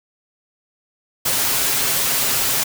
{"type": "noise with comb filter", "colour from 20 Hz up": "white", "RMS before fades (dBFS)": -19, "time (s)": [1.25, 2.64], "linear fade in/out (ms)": 10, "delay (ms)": 7.4, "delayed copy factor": 0.55, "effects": []}